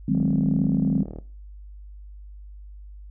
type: chord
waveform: sine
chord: Ab dominant seventh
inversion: second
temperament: equal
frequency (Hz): 155.56 / 185 / 207.7 / 261.6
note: Eb3 / Gb3 / Ab3 / C4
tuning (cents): 0 / 0 / 0 / 0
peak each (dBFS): -24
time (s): 0.08-1.03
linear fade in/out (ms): 5
type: click train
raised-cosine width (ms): 2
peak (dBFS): -23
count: 41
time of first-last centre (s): 0.15-1.186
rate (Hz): 38.6
effects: noise-tail reverb RT60 0.4 s tail -19 dB re dry + added 50 Hz sine -39 dBFS peak until 3.1 s